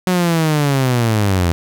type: linear sweep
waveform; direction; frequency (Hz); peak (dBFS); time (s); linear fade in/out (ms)
sawtooth; down; 185 to 82.41; -9; 0.07-1.52; 0
effects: none